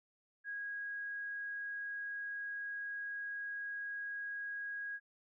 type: tone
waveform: sine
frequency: 1646 Hz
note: G#6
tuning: 16 cents flat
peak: -39 dBFS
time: 0.44-5 s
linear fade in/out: 50 ms
effects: none